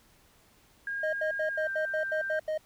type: tone with pitch glide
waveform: sine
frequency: 1623 to 1575 Hz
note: G#6 to G6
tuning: -40 to +8 cents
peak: -31 dBFS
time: 0.87-2.39 s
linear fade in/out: 2 ms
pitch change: -52 cents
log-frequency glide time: 1.52-1.67 s
type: tone bursts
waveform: triangle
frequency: 622.3 Hz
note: D#5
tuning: in tune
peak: -26 dBFS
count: 9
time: 1.03-2.578 s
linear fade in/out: 5 ms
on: 100 ms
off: 81 ms
effects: pink hiss -62 dBFS RMS until 2.65 s